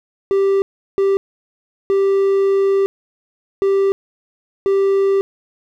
triangle tone bursts at uneven times, 392 Hz, G4, in tune, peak -10 dBFS, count 5, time 0.31-0.62 / 0.98-1.17 / 1.9-2.86 / 3.62-3.92 / 4.66-5.21 s, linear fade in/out 0 ms, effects none

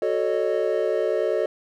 triangle chord, D# half-diminished seventh, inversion first, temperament equal with one note detuned, 370 / 440 / 554.4 / 615.1 Hz, F#4 / A4 / C#5 / D#5, 0 / 0 / 0 / -20 cents, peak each -25 / -23 / -25 / -24 dBFS, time 0.02-1.46 s, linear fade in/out 2 ms, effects none

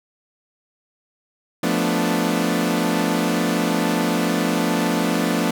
sawtooth chord, B half-diminished seventh, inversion second, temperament equal, 174.61 / 220 / 246.9 / 293.7 Hz, F3 / A3 / B3 / D4, 0 / 0 / 0 / 0 cents, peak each -20 dBFS, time 1.63-5.51 s, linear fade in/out 5 ms, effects none

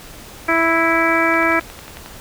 harmonic tone, 329.6 Hz, E4, in tune, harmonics 1 / 2 / 3 / 4 / 5 / 6 / 7, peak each -20 / -21 / -23 / -20 / -21 / -23 / -20 dBFS, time 0.48-1.6 s, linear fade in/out 10 ms
click train, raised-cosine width 0.3 ms, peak -18 dBFS, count 9, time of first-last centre 1.34-2.061 s, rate 11.1 Hz
effects pink hiss -38 dBFS RMS until 2.2 s

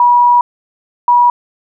sine tone pair in turn, 968 / 968 Hz, B5 / B5, -35 / -35 cents, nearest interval unison, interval 0 cents, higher neither, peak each -5 dBFS, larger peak neither, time 0-0.41 / 1.08-1.3 s, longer first, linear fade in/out 2 ms, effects none

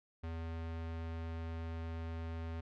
square tone, 82.2 Hz, E2, 4 cents flat, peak -40 dBFS, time 0.23-2.61 s, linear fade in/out 10 ms, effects low-pass 3000 Hz 12 dB/octave

